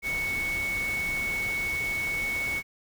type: tone in noise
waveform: sine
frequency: 2217 Hz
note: C#7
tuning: in tune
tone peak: -27 dBFS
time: 0.02-2.63 s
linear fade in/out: 50 ms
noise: pink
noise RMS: -38 dBFS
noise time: 0.02-2.63 s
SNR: +8 dB
effects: none